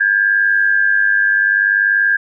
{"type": "tone pair together", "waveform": "sine", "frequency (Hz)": [1599.4, 1700], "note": ["G6", "G#6"], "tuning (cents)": [34, 40], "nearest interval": "minor second", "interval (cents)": 106, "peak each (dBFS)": [-12, -16], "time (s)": [0, 2.17], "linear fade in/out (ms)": 10, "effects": []}